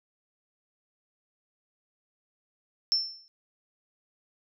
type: tone with exponential decay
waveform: sine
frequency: 5360 Hz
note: E8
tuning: 28 cents sharp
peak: -19 dBFS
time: 2.92-3.28 s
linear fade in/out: 0 ms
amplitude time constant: 78 ms
effects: none